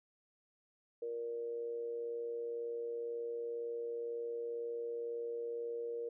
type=tone with amplitude modulation; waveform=sine; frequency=469.6 Hz; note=A#4; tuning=13 cents sharp; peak=-35 dBFS; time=1.02-6.09 s; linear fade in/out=5 ms; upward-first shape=sine; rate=122 Hz; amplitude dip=50%; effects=none